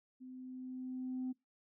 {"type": "tone with level ramp", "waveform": "sine", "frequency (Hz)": 256.2, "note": "C4", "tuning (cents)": -36, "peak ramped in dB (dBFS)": [-48, -34], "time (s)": [0.2, 1.33], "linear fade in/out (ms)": 20, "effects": ["noise-tail reverb RT60 0.2 s tail -22 dB re dry", "tanh soft clip ceiling -33 dBFS"]}